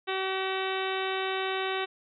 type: harmonic tone with a mistuned harmonic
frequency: 380.8 Hz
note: F#4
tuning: 50 cents sharp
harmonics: 1 / 2 / 3 / 4 / 5 / 6 / 7 / 8 / 9 / 10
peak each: -32 / -35 / -37 / -38 / -39 / -40 / -40 / -41 / -42 / -42 dBFS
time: 0.07-1.86 s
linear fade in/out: 20 ms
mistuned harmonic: 9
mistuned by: +63 cents
effects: none